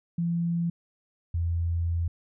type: tone pair in turn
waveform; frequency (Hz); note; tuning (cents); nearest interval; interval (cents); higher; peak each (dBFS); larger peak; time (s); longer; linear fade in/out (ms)
sine; 170 / 84.63; F3 / E2; -46 / +46; octave; 1208; first; -24; neither; 0.18-0.7 / 1.34-2.08; second; 5
effects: none